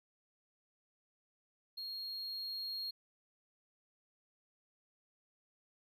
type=tone with level ramp; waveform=triangle; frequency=4265 Hz; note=C8; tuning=32 cents sharp; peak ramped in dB=-40 to -37 dBFS; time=1.77-2.91 s; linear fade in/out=10 ms; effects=none